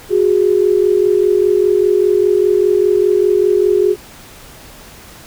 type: tone pair together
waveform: sine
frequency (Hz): 366.3 / 411.3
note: F#4 / G#4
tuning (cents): -17 / -17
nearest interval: major second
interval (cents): 200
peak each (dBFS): -12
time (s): 0.09-3.96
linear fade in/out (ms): 50
effects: pink hiss -38 dBFS RMS until 5.26 s